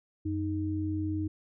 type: tone pair together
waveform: sine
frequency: 92.5 / 311.1 Hz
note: F#2 / D#4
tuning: 0 / 0 cents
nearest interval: octave + major sixth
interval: 2100 cents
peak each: -32 / -31 dBFS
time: 0.25-1.28 s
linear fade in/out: 10 ms
effects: none